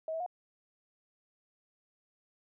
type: tone with pitch steps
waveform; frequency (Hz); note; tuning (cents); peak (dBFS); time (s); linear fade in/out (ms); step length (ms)
sine; 638 / 650 / 718; D#5 / E5 / F5; +43 / -24 / +48; -33; 0.08-0.263; 2; 61
effects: none